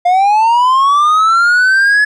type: linear sweep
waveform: triangle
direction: up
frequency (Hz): 698.5 to 1709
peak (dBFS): -5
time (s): 0.05-2.05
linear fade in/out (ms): 10
effects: resampled to 24000 Hz